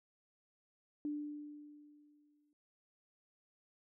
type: tone with exponential decay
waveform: sine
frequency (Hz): 295.6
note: D4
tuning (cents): +11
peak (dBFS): -35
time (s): 1.05-2.53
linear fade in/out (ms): 1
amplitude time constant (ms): 320
effects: none

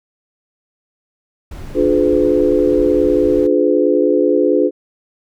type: noise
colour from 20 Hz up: brown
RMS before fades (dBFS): -29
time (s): 1.51-3.47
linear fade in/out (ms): 5
type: chord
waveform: sine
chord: D diminished seventh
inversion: none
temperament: just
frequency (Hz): 293.7 / 352.4 / 422.9 / 507.5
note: D4 / F4 / Ab4 / Cb5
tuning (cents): 0 / +16 / +31 / +47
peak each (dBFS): -16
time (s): 1.74-4.71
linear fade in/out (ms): 50
effects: none

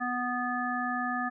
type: harmonic tone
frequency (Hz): 246.9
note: B3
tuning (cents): 0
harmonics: 1 / 3 / 5 / 7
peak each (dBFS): -34 / -34 / -34 / -34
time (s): 0-1.3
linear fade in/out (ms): 20
effects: none

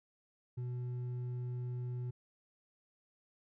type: tone with hard clipping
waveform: sine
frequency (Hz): 123.47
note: B2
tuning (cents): 0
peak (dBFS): -38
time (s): 0.57-2.11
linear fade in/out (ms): 10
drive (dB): 4
effects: none

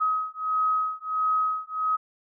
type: beating tone pair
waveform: sine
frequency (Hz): 1267 / 1268.5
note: D#6 / D#6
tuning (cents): +31 / +33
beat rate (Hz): 1.5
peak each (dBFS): -26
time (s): 0-1.97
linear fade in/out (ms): 20
effects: none

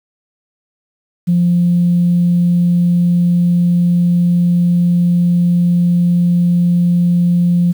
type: tone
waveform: sine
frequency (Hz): 174.61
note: F3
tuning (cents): 0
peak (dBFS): -8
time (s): 1.27-7.73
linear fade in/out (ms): 20
effects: tanh soft clip ceiling -4 dBFS + 7-bit

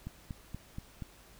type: click train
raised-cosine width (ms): 5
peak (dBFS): -27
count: 5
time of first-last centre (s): 0.07-1.022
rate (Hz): 4.2
effects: added 50 Hz sine -62 dBFS peak until 1.39 s + pink hiss -58 dBFS RMS until 1.39 s

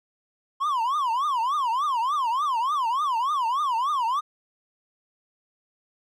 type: tone with vibrato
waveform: triangle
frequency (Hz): 1046.5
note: C6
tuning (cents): 0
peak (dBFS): -20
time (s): 0.6-4.21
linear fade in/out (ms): 20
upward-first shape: triangle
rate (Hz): 3.4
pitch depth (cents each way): 300
effects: none

